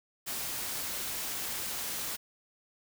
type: noise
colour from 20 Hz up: white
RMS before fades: -36 dBFS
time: 0.26-2.17 s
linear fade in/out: 20 ms
effects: none